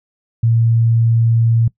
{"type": "tone", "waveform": "sine", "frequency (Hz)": 115, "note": "A#2", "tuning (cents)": -23, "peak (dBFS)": -10, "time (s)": [0.43, 1.68], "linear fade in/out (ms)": 5, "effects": ["noise-tail reverb RT60 0.1 s tail -21 dB re dry"]}